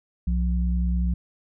sine tone pair together, 62.54 / 177.2 Hz, B1 / F3, +22 / +25 cents, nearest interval octave + tritone, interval 1803 cents, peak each -21 / -27 dBFS, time 0.27-1.14 s, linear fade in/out 5 ms, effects none

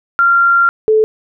sine tone pair in turn, 1383 / 434.8 Hz, F6 / A4, -17 / -21 cents, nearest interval octave + minor sixth, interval 2004 cents, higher first, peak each -7 / -7 dBFS, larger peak neither, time 0.19-0.69 / 0.88-1.04 s, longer first, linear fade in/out 0 ms, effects none

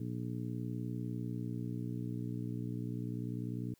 harmonic tone, 60.2 Hz, B1, 44 cents flat, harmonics 2 / 3 / 4 / 5 / 6 / 7, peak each -39 / -43 / -43 / -44 / -57 / -52 dBFS, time 0-3.74 s, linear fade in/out 5 ms, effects white hiss -72 dBFS RMS until 3.79 s

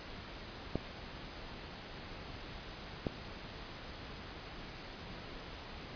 clicks, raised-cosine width 2 ms, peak -19 dBFS, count 2, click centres 0.756 / 3.068 s, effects pink hiss -47 dBFS RMS until 5.95 s + resampled to 11025 Hz

